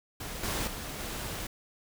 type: noise with level steps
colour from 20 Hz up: pink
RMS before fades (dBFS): -39 / -32 / -39 / -37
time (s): 0.2-1.47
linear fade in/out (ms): 5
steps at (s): 0.43 / 0.67 / 0.99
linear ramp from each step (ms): 5
effects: none